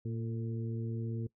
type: harmonic tone with a mistuned harmonic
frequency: 114.8 Hz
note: A#2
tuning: 26 cents flat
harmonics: 1 / 2 / 3 / 4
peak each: -35 / -41 / -45 / -47 dBFS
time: 0.05-1.27 s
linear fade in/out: 5 ms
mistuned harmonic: 4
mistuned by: -36 cents
effects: noise-tail reverb RT60 0.1 s tail -21 dB re dry